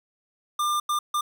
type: tone bursts at uneven times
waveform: square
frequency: 1197 Hz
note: D6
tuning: 33 cents sharp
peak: -23 dBFS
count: 3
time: 0.59-0.8 / 0.89-0.99 / 1.14-1.21 s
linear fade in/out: 5 ms
effects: none